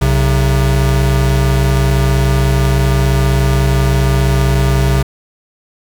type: tone pair together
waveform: square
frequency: 63.01 / 133.4 Hz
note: B1 / C3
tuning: +35 / +34 cents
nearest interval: octave + minor second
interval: 1299 cents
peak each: -13 dBFS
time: 0.01-5.03 s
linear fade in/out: 10 ms
effects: 7-bit